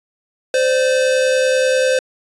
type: tone pair together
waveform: square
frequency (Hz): 517.1 / 587.3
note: C5 / D5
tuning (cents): -20 / 0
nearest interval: major second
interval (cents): 220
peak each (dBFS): -14 / -23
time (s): 0.54-1.99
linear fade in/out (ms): 2
effects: resampled to 22050 Hz